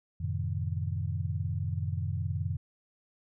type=chord; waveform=sine; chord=F# diminished seventh; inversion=none; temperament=equal with one note detuned; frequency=91.01 / 110 / 130.81 / 155.56 Hz; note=F#2 / A2 / C3 / Eb3; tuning=-28 / 0 / 0 / 0 cents; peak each=-32 / -36 / -37 / -37 dBFS; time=0.2-2.57 s; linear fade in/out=10 ms; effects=none